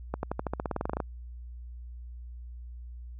accelerating click train, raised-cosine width 1 ms, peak -16 dBFS, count 16, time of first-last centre 0.14-1.002 s, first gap 91 ms, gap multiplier 0.93, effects added 60 Hz sine -40 dBFS peak until 3.19 s

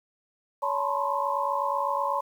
sine tone cluster, 563 / 873 / 964 / 1024 / 1072 Hz, C#5 / A5 / B5 / C6 / C6, +27 / -14 / -42 / -38 / +42 cents, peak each -31 dBFS, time 0.62-2.21 s, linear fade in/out 10 ms, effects 9-bit

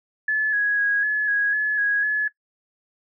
sine tone with pitch steps, 1725 / 1665 / 1650 / 1708 / 1656 / 1709 / 1657 / 1707 Hz, A6 / G#6 / G#6 / G#6 / G#6 / G#6 / G#6 / G#6, -35 / +4 / -12 / +48 / -5 / +49 / -4 / +47 cents, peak -18 dBFS, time 0.28-2.28 s, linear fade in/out 5 ms, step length 250 ms, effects noise-tail reverb RT60 0.1 s tail -20 dB re dry

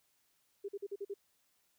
sine tone bursts, 400.7 Hz, G4, 38 cents sharp, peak -37 dBFS, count 6, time 0.64-1.141 s, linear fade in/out 10 ms, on 46 ms, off 45 ms, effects white hiss -75 dBFS RMS until 1.78 s

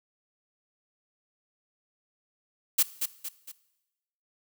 blue noise with echo, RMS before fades -21 dBFS, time 2.78-2.83 s, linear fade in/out 10 ms, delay 230 ms, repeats 3, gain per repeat -7 dB, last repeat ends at 3.52 s, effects noise-tail reverb RT60 1.0 s tail -18 dB re dry

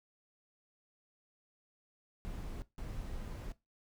brown noise bursts at uneven times, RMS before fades -42 dBFS, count 2, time 2.25-2.62 / 2.78-3.52 s, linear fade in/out 0 ms, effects noise-tail reverb RT60 0.2 s tail -17 dB re dry

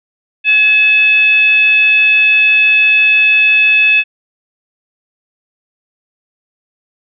sine tone with frequency modulation, 2585 Hz, E7, 34 cents flat, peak -6 dBFS, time 0.44-4.04 s, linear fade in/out 50 ms, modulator 894 Hz, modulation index 0.39, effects none

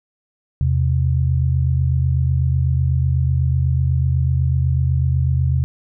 sine tone pair together, 81.8 / 129.85 Hz, E2 / C3, -13 / -13 cents, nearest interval minor sixth, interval 800 cents, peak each -17 dBFS, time 0.61-5.64 s, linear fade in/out 0 ms, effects none

